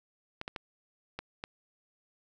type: clicks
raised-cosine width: 0.3 ms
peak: -21 dBFS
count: 5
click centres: 0.414 / 0.479 / 0.562 / 1.19 / 1.439 s
effects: none